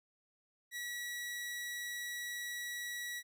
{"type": "tone", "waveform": "sawtooth", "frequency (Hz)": 1933, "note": "B6", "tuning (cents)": -38, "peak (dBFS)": -36, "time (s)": [0.71, 3.23], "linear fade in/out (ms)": 50, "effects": []}